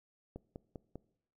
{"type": "click train", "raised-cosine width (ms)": 2, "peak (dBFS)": -30, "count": 4, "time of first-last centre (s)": [0.36, 0.956], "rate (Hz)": 5.03, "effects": ["noise-tail reverb RT60 0.7 s tail -21 dB re dry"]}